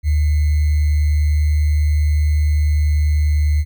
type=tone with sample-and-hold; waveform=sine; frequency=75.1 Hz; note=D2; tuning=39 cents sharp; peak=-12 dBFS; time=0.03-3.65 s; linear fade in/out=50 ms; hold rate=2100 Hz; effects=none